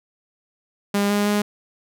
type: tone with pitch steps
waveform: sawtooth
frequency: 202.2 / 205.2 / 206.9 Hz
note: G#3 / G#3 / G#3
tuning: -46 / -21 / -6 cents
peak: -14 dBFS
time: 0.94-1.42 s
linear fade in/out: 5 ms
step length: 160 ms
effects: none